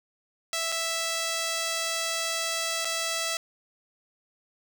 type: tone with dropouts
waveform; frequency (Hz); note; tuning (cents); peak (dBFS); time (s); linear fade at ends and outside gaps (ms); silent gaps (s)
5% pulse; 659.3; E5; 0; -16; 0.53-3.37; 1; 0.719-0.723 / 2.847-2.853
effects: none